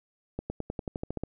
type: accelerating click train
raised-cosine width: 2 ms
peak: -19 dBFS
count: 11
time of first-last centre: 0.39-1.236 s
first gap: 110 ms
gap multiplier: 0.94
effects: none